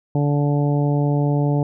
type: harmonic tone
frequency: 144.8 Hz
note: D3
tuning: 24 cents flat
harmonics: 1 / 2 / 3 / 4 / 5 / 6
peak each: -17 / -23 / -27 / -29 / -31 / -33 dBFS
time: 0.15-1.63 s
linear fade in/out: 2 ms
effects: none